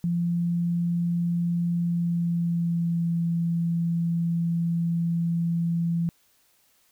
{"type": "tone with pitch glide", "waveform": "sine", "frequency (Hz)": [171.9, 168.75], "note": ["F3", "E3"], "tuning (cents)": [-27, 41], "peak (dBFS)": -22, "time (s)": [0.04, 6.09], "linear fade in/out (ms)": 0, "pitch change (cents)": -32, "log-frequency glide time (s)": [1.77, 3.08], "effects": ["white hiss -64 dBFS RMS until 6.91 s"]}